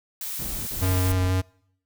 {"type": "noise", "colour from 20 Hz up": "blue", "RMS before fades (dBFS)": -32, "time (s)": [0.21, 1.12], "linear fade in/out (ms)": 2}
{"type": "noise bursts", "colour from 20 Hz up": "brown", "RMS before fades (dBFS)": -35, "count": 3, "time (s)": [0.39, 1.306], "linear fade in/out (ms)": 5, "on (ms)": 280, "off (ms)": 38}
{"type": "tone with vibrato", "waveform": "square", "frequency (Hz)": 92.5, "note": "F#2", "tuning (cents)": 0, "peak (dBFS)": -21, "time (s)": [0.81, 1.42], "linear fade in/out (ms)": 20, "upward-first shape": "square", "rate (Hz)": 4.1, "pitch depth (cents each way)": 10}
{"effects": ["noise-tail reverb RT60 0.7 s tail -25 dB re dry"]}